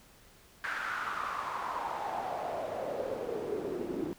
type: noise with band-pass filter sweep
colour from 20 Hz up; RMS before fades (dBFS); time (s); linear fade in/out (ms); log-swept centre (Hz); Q
pink; -36; 0.64-4.13; 0; 1600 to 320; 4.9
effects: pink hiss -59 dBFS RMS until 4.18 s